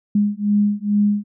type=beating tone pair; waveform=sine; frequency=205 / 207.3 Hz; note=G#3 / G#3; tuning=-22 / -3 cents; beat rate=2.3 Hz; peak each=-18 dBFS; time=0.15-1.24 s; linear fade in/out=5 ms; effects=none